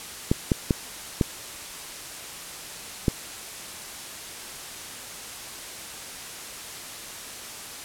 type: clicks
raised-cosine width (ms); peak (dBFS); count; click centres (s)
3; -6; 5; 0.315 / 0.518 / 0.708 / 1.212 / 3.082
effects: white hiss -38 dBFS RMS until 7.84 s + low-pass 11000 Hz 12 dB/octave